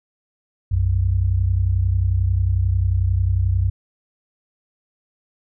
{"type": "tone pair together", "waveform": "sine", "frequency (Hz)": [62.6, 93.79], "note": ["B1", "F#2"], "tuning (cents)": [24, 24], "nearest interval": "perfect fifth", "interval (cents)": 700, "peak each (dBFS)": [-20, -17], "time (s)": [0.71, 3.7], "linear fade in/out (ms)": 10, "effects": []}